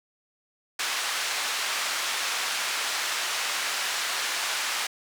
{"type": "band-pass noise", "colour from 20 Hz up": "pink", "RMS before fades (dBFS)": -29, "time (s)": [0.79, 4.87], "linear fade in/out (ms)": 5, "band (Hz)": [1200, 7800], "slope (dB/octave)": 12, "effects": []}